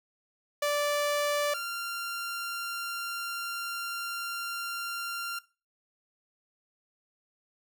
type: tone pair in turn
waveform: sawtooth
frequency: 584 / 1385.3 Hz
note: D5 / F6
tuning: -10 / -14 cents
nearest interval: octave + minor third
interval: 1496 cents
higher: second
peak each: -22 / -29 dBFS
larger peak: first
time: 0.62-1.54 / 1.54-5.39 s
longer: second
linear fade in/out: 5 ms
effects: noise-tail reverb RT60 0.3 s tail -18 dB re dry